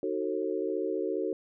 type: chord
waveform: sine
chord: D# diminished seventh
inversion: none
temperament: just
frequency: 311.1 / 373.4 / 448 / 537.6 Hz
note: D#4 / F#4 / A4 / C5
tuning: 0 / +16 / +31 / +47 cents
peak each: -35 / -32 / -33 / -37 dBFS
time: 0.03-1.33 s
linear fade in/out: 2 ms
effects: none